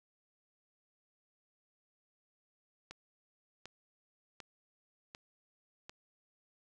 click train, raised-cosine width 0.2 ms, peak -29 dBFS, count 5, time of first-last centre 2.91-5.895 s, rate 1.34 Hz, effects none

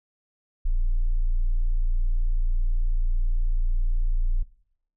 sine tone, 29.14 Hz, A#0, in tune, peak -18 dBFS, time 0.65-4.43 s, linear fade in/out 10 ms, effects noise-tail reverb RT60 0.7 s tail -20 dB re dry + tanh soft clip ceiling -16 dBFS

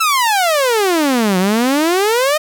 sawtooth exponential two-way sweep, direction down then up, 1352 to 178.8 to 629 Hz, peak -8 dBFS, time 0-2.38 s, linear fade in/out 10 ms, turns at 1.38 s, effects none

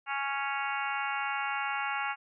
harmonic tone, 277.2 Hz, C#4, in tune, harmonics 3 / 4 / 5 / 6 / 7 / 8 / 9 / 10, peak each -35 / -38 / -36 / -40 / -43 / -39 / -45 / -40 dBFS, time 0.06-2.16 s, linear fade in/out 50 ms, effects none

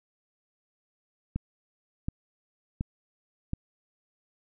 click train, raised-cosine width 5 ms, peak -17 dBFS, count 4, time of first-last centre 1.36-3.534 s, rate 1.38 Hz, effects none

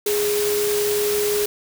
sine tone in noise, 415.3 Hz, G#4, in tune, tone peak -19 dBFS, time 0.06-1.46 s, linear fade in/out 5 ms, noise white, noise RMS -26 dBFS, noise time 0.06-1.46 s, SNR +4 dB, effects none

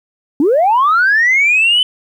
sine linear sweep, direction up, 261.6 to 3054 Hz, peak -7 dBFS, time 0.4-1.83 s, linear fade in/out 2 ms, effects tanh soft clip ceiling -5 dBFS + 8-bit

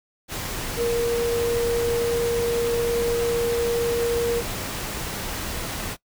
sine tone in noise, 470.4 Hz, A#4, 16 cents sharp, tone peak -20 dBFS, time 0.76-4.43 s, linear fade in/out 50 ms, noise pink, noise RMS -30 dBFS, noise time 0.28-5.97 s, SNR +7 dB, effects noise-tail reverb RT60 0.1 s tail -20 dB re dry

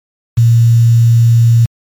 sine tone with quantisation, 116.54 Hz, A#2, in tune, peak -4 dBFS, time 0.37-1.66 s, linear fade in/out 10 ms, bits 5, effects MP3 96 kbps

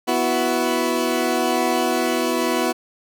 20% pulse chord, B suspended fourth, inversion none, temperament equal, 246.9 / 329.6 / 370 Hz, B3 / E4 / F#4, 0 / 0 / 0 cents, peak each -18 dBFS, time 0.07-2.73 s, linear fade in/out 20 ms, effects none

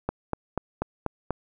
click train, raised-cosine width 1 ms, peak -12 dBFS, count 6, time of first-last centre 0.09-1.307 s, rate 4.11 Hz, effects none

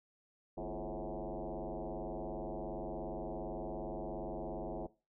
sine tone with frequency modulation, 156.3 Hz, D#3, 8 cents sharp, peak -38 dBFS, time 0.57-4.87 s, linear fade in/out 10 ms, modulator 97.3 Hz, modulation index 6.5, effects noise-tail reverb RT60 0.3 s tail -18 dB re dry

